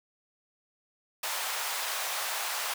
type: high-pass noise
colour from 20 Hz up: pink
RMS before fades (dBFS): -33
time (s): 1.23-2.74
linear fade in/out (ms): 5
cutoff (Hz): 700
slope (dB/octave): 24
effects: none